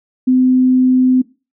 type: tone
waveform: sine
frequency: 255.7 Hz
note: C4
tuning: 40 cents flat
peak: -8 dBFS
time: 0.27-1.22 s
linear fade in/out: 10 ms
effects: noise-tail reverb RT60 0.3 s tail -19 dB re dry